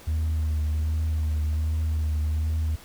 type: tone with vibrato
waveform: sine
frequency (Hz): 77.78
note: D#2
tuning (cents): 0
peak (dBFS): -20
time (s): 0.07-2.76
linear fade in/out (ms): 10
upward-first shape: triangle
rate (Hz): 1.3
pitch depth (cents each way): 37
effects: tanh soft clip ceiling -21 dBFS + pink hiss -48 dBFS RMS until 2.84 s